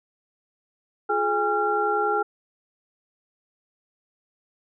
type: tone cluster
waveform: sine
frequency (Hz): 351.6 / 422.2 / 814 / 1375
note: F4 / G#4 / G#5 / F6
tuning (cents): +12 / +29 / -35 / -27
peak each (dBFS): -32 / -25 / -25 / -25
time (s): 1.09-2.23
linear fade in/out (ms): 10
effects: none